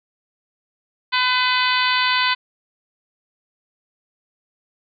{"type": "harmonic tone", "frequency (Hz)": 504, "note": "B4", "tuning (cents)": 35, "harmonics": [2, 3, 4, 5, 6, 7, 8, 9], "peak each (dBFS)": [-21, -23, -24, -25, -26, -26, -27, -28], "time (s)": [1.12, 2.35], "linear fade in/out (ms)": 20, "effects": []}